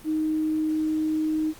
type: tone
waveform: sine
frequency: 311.7 Hz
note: D#4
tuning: 3 cents sharp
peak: -22 dBFS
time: 0.04-1.54 s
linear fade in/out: 50 ms
effects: pink hiss -48 dBFS RMS until 1.59 s + Opus 32 kbps